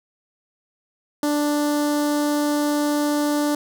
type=tone with notch filter; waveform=sawtooth; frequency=294.2 Hz; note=D4; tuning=3 cents sharp; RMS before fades=-21 dBFS; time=1.23-3.55 s; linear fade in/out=2 ms; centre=2400 Hz; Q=0.96; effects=none